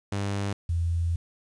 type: tone pair in turn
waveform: sawtooth / sine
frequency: 100 / 84.57 Hz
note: G2 / E2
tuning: +35 / +45 cents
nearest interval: minor third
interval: 290 cents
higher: first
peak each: -23 / -23 dBFS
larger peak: neither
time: 0.12-0.53 / 0.69-1.16 s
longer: second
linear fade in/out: 5 ms
effects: resampled to 22050 Hz + 9-bit